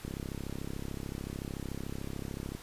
click train, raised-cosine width 3 ms, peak -25 dBFS, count 85, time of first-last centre 0.05-2.55 s, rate 33.6 Hz, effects pink hiss -50 dBFS RMS until 2.62 s + resampled to 32000 Hz

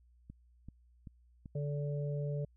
click train, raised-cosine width 5 ms, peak -35 dBFS, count 4, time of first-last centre 0.3-1.458 s, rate 2.59 Hz
harmonic tone, 144.9 Hz, D3, 23 cents flat, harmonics 1 / 3 / 4, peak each -34 / -43 / -44 dBFS, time 1.55-2.45 s, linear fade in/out 5 ms
effects added 60 Hz sine -62 dBFS peak until 2.56 s

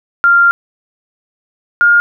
sine tone pair in turn, 1392 / 1416.3 Hz, F6 / F6, -6 / +24 cents, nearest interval unison, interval 30 cents, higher second, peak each -5 dBFS, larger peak neither, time 0.24-0.51 / 1.81-2 s, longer first, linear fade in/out 0 ms, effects none

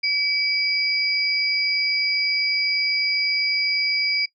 sine tone pair together, 2293 / 4859 Hz, D7 / D#8, -42 / -42 cents, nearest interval octave + minor second, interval 1300 cents, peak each -22 dBFS, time 0.03-4.26 s, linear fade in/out 10 ms, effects noise-tail reverb RT60 0.1 s tail -20 dB re dry

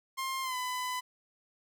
sawtooth tone with pitch glide, 1060 to 1003.4 Hz, C6 to B5, +22 to +27 cents, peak -29 dBFS, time 0.17-1.01 s, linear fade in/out 20 ms, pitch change -95 cents, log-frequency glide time 0.42-0.56 s, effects none

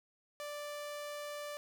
sawtooth tone, 587.3 Hz, D5, in tune, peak -37 dBFS, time 0.4-1.57 s, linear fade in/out 0 ms, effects none

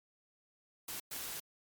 white noise bursts at uneven times, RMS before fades -42 dBFS, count 2, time 0.88-1 / 1.11-1.4 s, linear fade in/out 5 ms, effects MP3 96 kbps

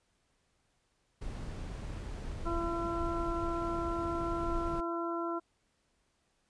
brown noise, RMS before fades -39 dBFS, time 1.21-4.81 s, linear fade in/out 10 ms
harmonic tone, 338.2 Hz, E4, 44 cents sharp, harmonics 1 / 2 / 3 / 4, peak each -35 / -40 / -40 / -39 dBFS, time 2.45-5.4 s, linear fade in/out 20 ms
effects pink hiss -75 dBFS RMS until 6.49 s + resampled to 22050 Hz

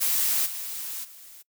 blue noise with level steps, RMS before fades -24 / -34 / -47 dBFS, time 0-1.43 s, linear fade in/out 20 ms, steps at 0.45 / 1.03 s, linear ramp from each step 20 ms, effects noise-tail reverb RT60 0.1 s tail -24 dB re dry

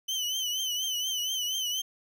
30% pulse tone with vibrato, 3032 Hz, F#7, 42 cents sharp, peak -26 dBFS, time 0.08-1.82 s, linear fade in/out 10 ms, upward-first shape triangle, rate 4.2 Hz, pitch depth 85 cents each way, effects none

